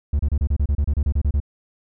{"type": "tone bursts", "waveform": "triangle", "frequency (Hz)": 71.6, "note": "D2", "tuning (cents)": -43, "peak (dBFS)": -14, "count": 14, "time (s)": [0.13, 1.402], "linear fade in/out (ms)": 5, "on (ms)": 63, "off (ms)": 30, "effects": []}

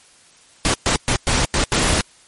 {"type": "noise bursts at uneven times", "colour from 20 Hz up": "pink", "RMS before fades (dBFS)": -17, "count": 6, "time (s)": [[0.65, 0.74], [0.86, 0.96], [1.08, 1.16], [1.27, 1.45], [1.54, 1.64], [1.72, 2.01]], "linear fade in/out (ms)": 0, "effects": ["white hiss -50 dBFS RMS until 2.27 s", "MP3 48 kbps"]}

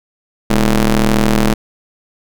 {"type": "ring-modulated tone", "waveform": "sawtooth", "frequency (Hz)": 114.4, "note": "A#2", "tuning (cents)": -32, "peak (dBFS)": -3, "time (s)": [0.5, 1.54], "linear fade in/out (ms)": 5, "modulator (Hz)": 93.7, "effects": []}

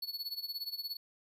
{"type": "tone with tremolo", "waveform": "square", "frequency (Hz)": 4416, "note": "C#8", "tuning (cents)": -7, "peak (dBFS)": -35, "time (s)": [0.02, 0.97], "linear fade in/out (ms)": 5, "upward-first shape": "sine", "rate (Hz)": 17, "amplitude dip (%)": 85, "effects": []}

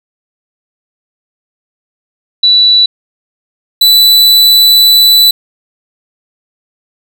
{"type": "tone pair in turn", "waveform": ["sine", "45% pulse"], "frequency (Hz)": [3951, 3976], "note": ["B7", "B7"], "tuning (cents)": [0, 11], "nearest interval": "unison", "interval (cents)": 11, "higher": "second", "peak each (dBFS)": -3, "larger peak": "neither", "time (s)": [[2.43, 2.86], [3.81, 5.31]], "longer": "second", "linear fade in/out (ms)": 5, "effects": []}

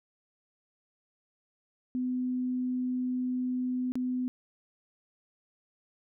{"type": "tone with dropouts", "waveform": "sine", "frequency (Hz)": 252.2, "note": "B3", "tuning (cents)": 36, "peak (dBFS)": -28, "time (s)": [1.95, 4.28], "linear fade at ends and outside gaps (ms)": 0, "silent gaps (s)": [3.92, 3.955], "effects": []}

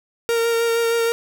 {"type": "tone with vibrato", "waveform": "45% pulse", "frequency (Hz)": 462.8, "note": "A#4", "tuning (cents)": -13, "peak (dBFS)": -17, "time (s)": [0.29, 1.12], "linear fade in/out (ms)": 0, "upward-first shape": "sine", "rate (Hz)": 6.4, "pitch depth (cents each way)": 15, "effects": []}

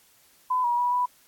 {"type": "tone with pitch steps", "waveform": "sine", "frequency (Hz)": [1008, 959, 975, 987], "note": ["B5", "A#5", "B5", "B5"], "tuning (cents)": [35, 49, -23, -1], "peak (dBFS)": -21, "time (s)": [0.5, 1.06], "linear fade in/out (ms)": 10, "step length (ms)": 140, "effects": ["white hiss -59 dBFS RMS until 1.27 s", "AAC 64 kbps"]}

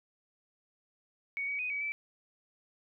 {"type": "tone with pitch steps", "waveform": "sine", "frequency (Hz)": [2234, 2265, 2495, 2273, 2316], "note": ["C#7", "C#7", "D#7", "C#7", "D7"], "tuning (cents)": [13, 37, 4, 43, -25], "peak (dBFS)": -32, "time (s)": [1.37, 1.92], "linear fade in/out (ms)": 0, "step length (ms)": 110, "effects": []}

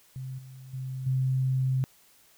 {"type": "tone with level steps", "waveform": "sine", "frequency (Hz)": 130.81, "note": "C3", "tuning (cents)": 0, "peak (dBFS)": [-34, -43, -32, -23], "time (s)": [0.16, 1.84], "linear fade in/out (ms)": 0, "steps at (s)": [0.38, 0.73, 1.06], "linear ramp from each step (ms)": 10, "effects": ["white hiss -60 dBFS RMS until 2.37 s"]}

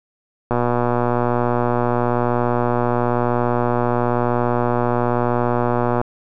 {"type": "click train", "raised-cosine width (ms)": 1, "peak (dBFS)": -5, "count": 667, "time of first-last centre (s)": [0.51, 6.014], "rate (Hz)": 121, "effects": []}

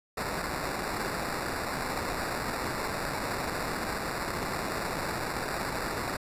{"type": "noise with sample-and-hold", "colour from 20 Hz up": "violet", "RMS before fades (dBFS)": -33, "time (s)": [0.17, 6.17], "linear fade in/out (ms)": 5, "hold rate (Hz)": 3150, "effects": ["resampled to 32000 Hz"]}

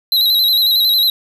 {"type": "tone with vibrato", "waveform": "square", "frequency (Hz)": 3951, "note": "B7", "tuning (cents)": 0, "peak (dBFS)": -11, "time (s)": [0.12, 1.1], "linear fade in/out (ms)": 2, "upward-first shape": "square", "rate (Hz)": 11, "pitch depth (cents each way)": 50, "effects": ["8-bit"]}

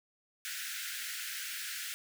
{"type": "high-pass noise", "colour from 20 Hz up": "pink", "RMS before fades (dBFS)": -40, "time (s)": [0.45, 1.94], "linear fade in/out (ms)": 0, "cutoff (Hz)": 1400, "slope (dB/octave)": 96, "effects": []}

